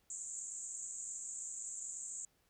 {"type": "band-pass noise", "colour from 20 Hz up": "pink", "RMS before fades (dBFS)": -45, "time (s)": [0.1, 2.25], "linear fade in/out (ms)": 2, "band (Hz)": [6900, 7900], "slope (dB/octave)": 96, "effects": ["pink hiss -75 dBFS RMS until 2.49 s"]}